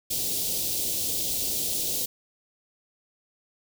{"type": "band-stop noise", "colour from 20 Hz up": "white", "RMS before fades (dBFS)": -28, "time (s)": [0.1, 2.06], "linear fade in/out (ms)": 10, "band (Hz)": [590, 3300], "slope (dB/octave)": 24, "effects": []}